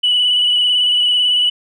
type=tone with vibrato; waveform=sine; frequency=2958 Hz; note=F#7; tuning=1 cent flat; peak=-10 dBFS; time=0.03-1.5 s; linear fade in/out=10 ms; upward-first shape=square; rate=18 Hz; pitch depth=20 cents each way; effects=tanh soft clip ceiling -7 dBFS